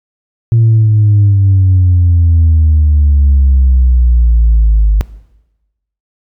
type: exponential sweep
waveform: sine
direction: down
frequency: 116 to 50.7 Hz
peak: -3 dBFS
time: 0.52-5.01 s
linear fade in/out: 0 ms
effects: noise-tail reverb RT60 1.0 s tail -20 dB re dry + tanh soft clip ceiling -2 dBFS